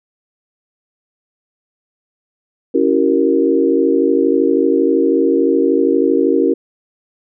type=chord; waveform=sine; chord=C# diminished seventh; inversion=none; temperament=equal with one note detuned; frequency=277.2 / 329.6 / 382.6 / 466.2 Hz; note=C#4 / E4 / G4 / Bb4; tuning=0 / 0 / -42 / 0 cents; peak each=-16 dBFS; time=2.74-6.54 s; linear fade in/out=10 ms; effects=none